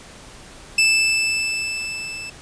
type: tone with level ramp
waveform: sawtooth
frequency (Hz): 2637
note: E7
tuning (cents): 0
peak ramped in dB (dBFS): -9 to -27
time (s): 0.78-2.3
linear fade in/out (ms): 5
effects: pink hiss -42 dBFS RMS until 2.41 s + resampled to 22050 Hz